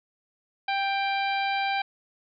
harmonic tone, 788 Hz, G5, 9 cents sharp, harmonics 1 / 2 / 3 / 4 / 5 / 6, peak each -26 / -33 / -31 / -38 / -38 / -43 dBFS, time 0.68-1.82 s, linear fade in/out 5 ms, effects none

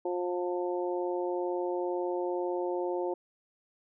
harmonic tone, 177.8 Hz, F3, 31 cents sharp, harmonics 2 / 3 / 4 / 5, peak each -31 / -35 / -40 / -39 dBFS, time 0.05-3.14 s, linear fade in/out 5 ms, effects none

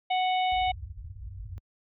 harmonic tone, 740 Hz, F#5, in tune, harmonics 1 / 3 / 4 / 5, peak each -24 / -34 / -36 / -38 dBFS, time 0.1-0.72 s, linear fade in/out 10 ms
pink low-pass noise, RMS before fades -36 dBFS, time 0.52-1.58 s, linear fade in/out 0 ms, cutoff 100 Hz, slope 48 dB/octave
effects high-pass 60 Hz 12 dB/octave

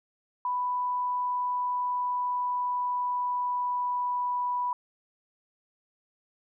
sine tone with pitch glide, 991 to 984.7 Hz, B5 to B5, +6 to -5 cents, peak -26 dBFS, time 0.45-4.73 s, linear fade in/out 2 ms, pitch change -11 cents, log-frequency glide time 0.77-4.41 s, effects none

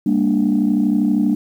sine chord, G minor, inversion none, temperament equal with one note detuned, 200.8 / 233.1 / 293.7 Hz, G3 / Bb3 / D4, +42 / 0 / 0 cents, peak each -17 dBFS, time 0.06-1.35 s, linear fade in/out 5 ms, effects tanh soft clip ceiling -7 dBFS + 8-bit

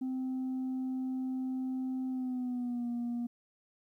sine tone with pitch glide, 259.1 to 239 Hz, C4 to A#3, -17 to +43 cents, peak -30 dBFS, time 0.01-3.27 s, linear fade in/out 10 ms, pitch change -140 cents, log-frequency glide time 2.09-2.88 s, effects tanh soft clip ceiling -31 dBFS + 12-bit

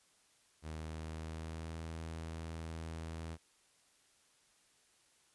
sawtooth tone with pitch glide, 78.7 to 81.29 Hz, D#2 to E2, +20 to -24 cents, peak -38 dBFS, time 0.62-3.38 s, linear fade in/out 50 ms, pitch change +56 cents, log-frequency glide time 0.78-1.82 s, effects white hiss -70 dBFS RMS until 5.34 s + resampled to 24000 Hz

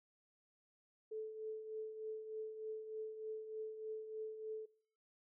sine tone with tremolo, 436.2 Hz, A4, 15 cents flat, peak -40 dBFS, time 1.11-4.66 s, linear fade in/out 10 ms, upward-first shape triangle, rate 3.3 Hz, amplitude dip 60%, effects noise-tail reverb RT60 0.6 s tail -23 dB re dry

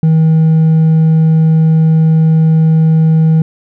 sine tone with hard clipping, 159.7 Hz, D#3, 45 cents sharp, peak -6 dBFS, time 0.03-3.42 s, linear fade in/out 2 ms, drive 2 dB, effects none

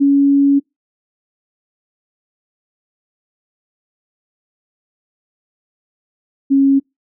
sine tone pair in turn, 280 / 274.1 Hz, C#4 / C#4, +18 / -19 cents, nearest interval unison, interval 37 cents, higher first, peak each -8 dBFS, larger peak neither, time 0-0.6 / 6.5-6.8 s, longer first, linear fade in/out 20 ms, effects noise-tail reverb RT60 0.2 s tail -26 dB re dry

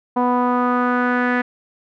sawtooth tone with low-pass filter sweep, 246.9 Hz, B3, in tune, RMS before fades -18 dBFS, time 0.16-1.42 s, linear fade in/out 10 ms, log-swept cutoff 930 to 1800 Hz, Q 4.1, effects none

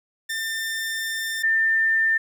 sawtooth / sine tone pair in turn, 1795 / 1795 Hz, A6 / A6, +34 / +34 cents, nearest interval unison, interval 0 cents, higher neither, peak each -22 / -17 dBFS, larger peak second, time 0.29-1.43 / 1.43-2.18 s, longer first, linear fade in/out 10 ms, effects 9-bit

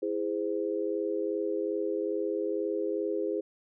sine chord, E augmented, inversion none, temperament just, 329.6 / 412 / 515 Hz, E4 / G#4 / B#4, 0 / -14 / -28 cents, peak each -33 / -31 / -34 dBFS, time 0.02-3.41 s, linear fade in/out 10 ms, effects none

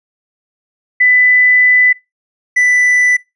sine / triangle tone pair in turn, 1996 / 1985.5 Hz, B6 / B6, +18 / +9 cents, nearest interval unison, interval 9 cents, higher first, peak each -6 dBFS, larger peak neither, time 1-1.93 / 2.56-3.17 s, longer first, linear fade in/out 10 ms, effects noise-tail reverb RT60 0.2 s tail -21 dB re dry + resampled to 24000 Hz

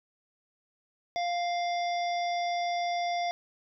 harmonic tone, 698.5 Hz, F5, in tune, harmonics 1 / 3 / 5 / 7 / 8, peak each -28 / -38 / -42 / -45 / -46 dBFS, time 1.16-3.31 s, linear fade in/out 0 ms, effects none

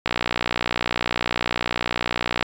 click train, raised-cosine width 0.3 ms, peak -5 dBFS, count 143, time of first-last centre 0.06-2.427 s, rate 60 Hz, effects resampled to 16000 Hz

